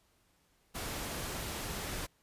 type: noise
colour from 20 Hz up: pink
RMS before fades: -39 dBFS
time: 0.74-2.07 s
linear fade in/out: 20 ms
effects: pink hiss -71 dBFS RMS until 2.22 s + resampled to 32000 Hz